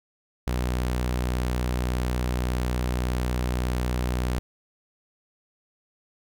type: tone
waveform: sawtooth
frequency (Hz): 61.74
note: B1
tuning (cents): 0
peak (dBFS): -20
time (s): 0.47-4.39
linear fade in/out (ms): 0
effects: none